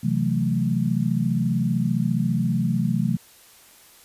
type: chord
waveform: sine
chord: F# half-diminished seventh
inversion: second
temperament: equal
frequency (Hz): 130.81 / 164.81 / 185 / 220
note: C3 / E3 / F#3 / A3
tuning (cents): 0 / 0 / 0 / 0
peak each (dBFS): -25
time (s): 0.03-3.17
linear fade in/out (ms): 10
effects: white hiss -51 dBFS RMS until 4.04 s + resampled to 32000 Hz